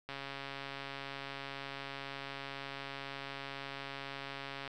click train, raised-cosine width 0.3 ms, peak -26 dBFS, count 634, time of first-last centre 0.09-4.677 s, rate 138 Hz, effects none

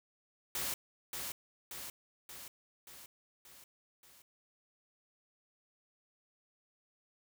white noise with echo, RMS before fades -37 dBFS, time 0.55-0.74 s, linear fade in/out 2 ms, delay 580 ms, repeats 6, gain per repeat -4 dB, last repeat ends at 4.22 s, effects none

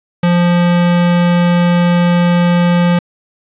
square tone, 174.61 Hz, F3, in tune, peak -9 dBFS, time 0.23-2.99 s, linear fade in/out 5 ms, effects resampled to 8000 Hz + 7-bit

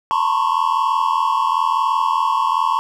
triangle tone cluster, 896 / 979 / 1064 / 1105 Hz, A5 / B5 / C6 / C#6, +31 / -15 / +29 / -6 cents, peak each -19 dBFS, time 0.11-2.79 s, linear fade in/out 0 ms, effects none

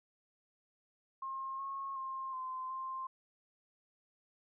sine tone with pitch steps, 1069 / 1089 / 1062 / 1035 / 1051 Hz, C6 / C#6 / C6 / C6 / C6, +37 / -31 / +25 / -19 / +7 cents, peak -38 dBFS, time 1.22-3.07 s, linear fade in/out 5 ms, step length 370 ms, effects none

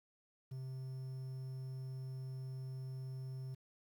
triangle tone with quantisation, 130.81 Hz, C3, in tune, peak -40 dBFS, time 0.51-3.55 s, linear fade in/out 10 ms, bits 11, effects none

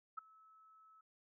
sine tone with ADSR envelope, 1300 Hz, E6, 24 cents flat, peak -38 dBFS, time 0.17-1.01 s, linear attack 14 ms, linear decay 8 ms, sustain -24 dB, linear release 5 ms, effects none

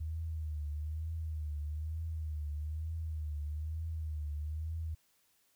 sine tone with vibrato, 77.5 Hz, D#2, 6 cents flat, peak -35 dBFS, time 0-4.95 s, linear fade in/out 10 ms, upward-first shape triangle, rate 1.1 Hz, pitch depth 93 cents each way, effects white hiss -72 dBFS RMS until 5.55 s

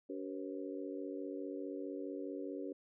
harmonic tone with a mistuned harmonic, 95.1 Hz, F#2, 48 cents sharp, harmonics 3 / 4 / 5 / 6, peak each -43 / -45 / -47 / -49 dBFS, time 0.09-2.73 s, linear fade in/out 10 ms, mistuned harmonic 6, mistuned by -95 cents, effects none

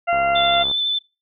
harmonic tone, 690 Hz, F5, 21 cents flat, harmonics 1 / 2 / 3 / 4, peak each -17 / -23 / -27 / -29 dBFS, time 0.07-0.64 s, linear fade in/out 20 ms
click train, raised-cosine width 1 ms, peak -19 dBFS, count 41, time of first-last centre 0.13-0.713 s, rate 68.6 Hz
sine tone with vibrato, 3520 Hz, A7, in tune, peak -18 dBFS, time 0.35-0.99 s, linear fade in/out 10 ms, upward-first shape triangle, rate 12 Hz, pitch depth 21 cents each way
effects noise-tail reverb RT60 0.3 s tail -26 dB re dry

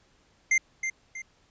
square tone with echo, 2093 Hz, C7, in tune, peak -20 dBFS, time 0.51-0.58 s, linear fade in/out 5 ms, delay 320 ms, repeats 2, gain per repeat -8 dB, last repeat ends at 1.22 s, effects pink hiss -64 dBFS RMS until 1.5 s + resampled to 16000 Hz

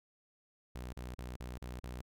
sawtooth tone bursts, 61.74 Hz, B1, in tune, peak -38 dBFS, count 6, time 0.75-2.015 s, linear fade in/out 5 ms, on 180 ms, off 37 ms, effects none

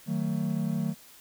triangle chord, D# diminished, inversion none, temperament just, 155.56 / 186.68 / 224 Hz, D#3 / F#3 / A3, 0 / +16 / +31 cents, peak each -29 dBFS, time 0.06-0.95 s, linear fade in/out 50 ms, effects white hiss -53 dBFS RMS until 1.2 s

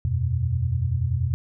sine chord, E suspended second, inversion none, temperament equal, 82.41 / 92.5 / 123.47 Hz, E2 / F#2 / B2, 0 / 0 / 0 cents, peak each -26 / -26 / -24 dBFS, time 0.05-1.34 s, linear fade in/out 0 ms, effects none

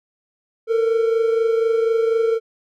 triangle tone pair together, 451.2 / 475.3 Hz, A4 / A#4, +44 / +34 cents, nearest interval minor second, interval 90 cents, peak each -14 / -22 dBFS, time 0.67-2.4 s, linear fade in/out 50 ms, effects none

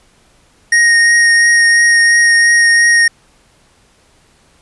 square tone with vibrato, 1864.7 Hz, A#6, in tune, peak -7 dBFS, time 0.72-3.08 s, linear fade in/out 5 ms, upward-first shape triangle, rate 2.9 Hz, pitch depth 12 cents each way, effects pink hiss -51 dBFS RMS until 4.61 s + resampled to 24000 Hz

